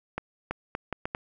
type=accelerating click train; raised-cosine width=0.5 ms; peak=-15 dBFS; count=6; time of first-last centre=0.18-1.149 s; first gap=330 ms; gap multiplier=0.73; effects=none